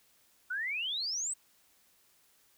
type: exponential sweep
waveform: sine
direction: up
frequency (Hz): 1426 to 8380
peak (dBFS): -32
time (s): 0.5-1.34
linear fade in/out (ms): 10
effects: white hiss -67 dBFS RMS until 2.57 s